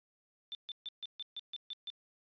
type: tone bursts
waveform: sine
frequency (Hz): 3547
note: A7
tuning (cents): +13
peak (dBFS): -39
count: 9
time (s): 0.52-1.901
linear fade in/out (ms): 0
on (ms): 29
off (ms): 140
effects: resampled to 11025 Hz